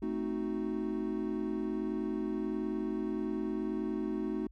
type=chord; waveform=triangle; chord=A diminished seventh; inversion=none; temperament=equal; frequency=220 / 261.6 / 311.1 / 370 Hz; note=A3 / C4 / Eb4 / Gb4; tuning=0 / 0 / 0 / 0 cents; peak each=-35 / -38 / -34 / -36 dBFS; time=0.02-4.47 s; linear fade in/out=5 ms; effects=added 50 Hz sine -53 dBFS peak until 4.51 s